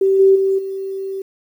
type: tone with level steps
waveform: sine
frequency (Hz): 386.8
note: G4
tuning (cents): -23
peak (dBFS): -11 / -7 / -13 / -22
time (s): 0.01-1.22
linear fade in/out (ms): 5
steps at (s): 0.19 / 0.35 / 0.58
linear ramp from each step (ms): 10
effects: 8-bit